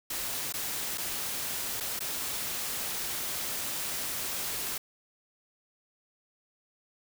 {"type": "noise with dropouts", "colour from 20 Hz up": "white", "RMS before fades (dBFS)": -34, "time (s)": [0.1, 4.78], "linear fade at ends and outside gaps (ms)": 5, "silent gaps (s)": [[0.525, 0.538], [0.976, 0.98], [1.802, 1.806], [1.993, 2.004]], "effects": []}